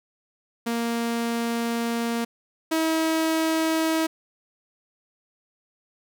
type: tone pair in turn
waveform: sawtooth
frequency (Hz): 233.1 / 321.3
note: A#3 / E4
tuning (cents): 0 / -44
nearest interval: tritone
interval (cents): 556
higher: second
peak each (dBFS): -20 / -17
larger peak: second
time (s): 0.66-2.25 / 2.71-4.07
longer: first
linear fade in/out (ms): 10
effects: none